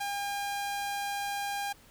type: tone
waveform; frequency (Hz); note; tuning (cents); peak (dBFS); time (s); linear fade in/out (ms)
sawtooth; 806; G5; +48; -28; 0-1.73; 10
effects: pink hiss -58 dBFS RMS until 1.9 s